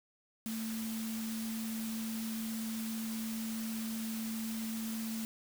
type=tone in noise; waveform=sine; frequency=223.1 Hz; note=A3; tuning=24 cents sharp; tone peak=-36 dBFS; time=0.46-5.25 s; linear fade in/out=0 ms; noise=white; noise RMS=-45 dBFS; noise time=0.46-5.25 s; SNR=+6 dB; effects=none